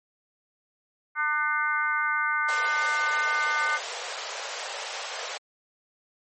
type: harmonic tone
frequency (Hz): 300.5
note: D4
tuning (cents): +40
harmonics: 3 / 4 / 5 / 6 / 7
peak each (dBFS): -34 / -28 / -26 / -40 / -30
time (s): 1.15-3.8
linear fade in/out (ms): 50
type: high-pass noise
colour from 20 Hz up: pink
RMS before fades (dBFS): -34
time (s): 2.48-5.38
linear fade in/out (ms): 10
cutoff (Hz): 480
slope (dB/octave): 48
effects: low-pass 9000 Hz 12 dB/octave + MP3 32 kbps